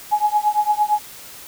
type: tone with tremolo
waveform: sine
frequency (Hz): 840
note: G#5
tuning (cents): +19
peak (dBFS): -11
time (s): 0.11-1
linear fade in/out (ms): 20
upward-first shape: triangle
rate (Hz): 8.8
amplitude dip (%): 100
effects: white hiss -39 dBFS RMS until 1.47 s

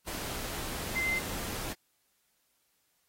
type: tone in noise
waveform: sine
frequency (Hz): 2073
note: C7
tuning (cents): -17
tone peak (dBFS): -28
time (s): 0.95-1.2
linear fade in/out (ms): 20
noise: pink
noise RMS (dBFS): -38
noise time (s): 0.06-1.74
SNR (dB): +7
effects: white hiss -74 dBFS RMS until 3.08 s + AAC 48 kbps

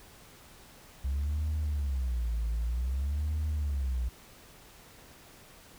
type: tone with vibrato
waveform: sine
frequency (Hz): 65.41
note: C2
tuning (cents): 0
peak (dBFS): -26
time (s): 1.04-4.09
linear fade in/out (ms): 10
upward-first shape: sine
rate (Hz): 0.53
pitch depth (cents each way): 280
effects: tanh soft clip ceiling -26 dBFS + pink hiss -54 dBFS RMS until 5.78 s

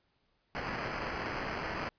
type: noise with sample-and-hold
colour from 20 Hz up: white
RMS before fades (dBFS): -37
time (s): 0.55-1.89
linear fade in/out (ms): 0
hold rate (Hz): 3675
effects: pink hiss -75 dBFS RMS until 1.98 s + resampled to 11025 Hz

